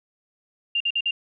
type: tone bursts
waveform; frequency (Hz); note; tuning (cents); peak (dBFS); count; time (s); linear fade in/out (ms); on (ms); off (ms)
sine; 2794; F7; 0; -20; 4; 0.75-1.11; 5; 54; 48
effects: none